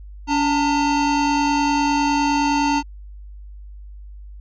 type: tone pair together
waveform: square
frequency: 284.9 / 904.5 Hz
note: C#4 / A5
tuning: +48 / +48 cents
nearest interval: octave + minor sixth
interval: 2000 cents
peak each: -20 dBFS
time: 0.27-2.83 s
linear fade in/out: 50 ms
effects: added 50 Hz sine -35 dBFS peak until 4.4 s + resampled to 16000 Hz